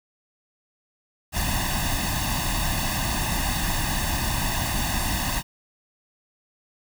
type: noise with comb filter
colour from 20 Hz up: pink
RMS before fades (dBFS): -25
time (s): 1.32-5.43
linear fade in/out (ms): 50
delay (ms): 1.1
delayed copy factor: +0.95
effects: none